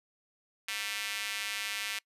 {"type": "tone with high-pass filter", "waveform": "square", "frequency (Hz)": 104.1, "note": "G#2", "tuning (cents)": 5, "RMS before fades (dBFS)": -36, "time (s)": [0.68, 1.99], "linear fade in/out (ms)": 5, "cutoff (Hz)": 2300, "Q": 1.7, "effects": ["noise-tail reverb RT60 0.1 s tail -24 dB re dry", "resampled to 32000 Hz"]}